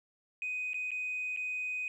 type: tone with dropouts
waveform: sine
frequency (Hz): 2500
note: D#7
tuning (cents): +8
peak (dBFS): -32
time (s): 0.42-1.88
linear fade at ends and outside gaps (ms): 1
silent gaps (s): 0.733-0.743 / 0.907-0.916 / 1.363-1.372
effects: tanh soft clip ceiling -29 dBFS + 12-bit